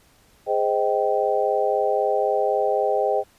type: chord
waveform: sine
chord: Ab major seventh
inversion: none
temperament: just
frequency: 415.3 / 519.1 / 623 / 778.7 Hz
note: Ab4 / C5 / Eb5 / G5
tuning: 0 / -14 / +2 / -12 cents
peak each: -24 dBFS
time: 0.46-3.24 s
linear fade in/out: 50 ms
effects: pink hiss -57 dBFS RMS until 3.38 s + resampled to 32000 Hz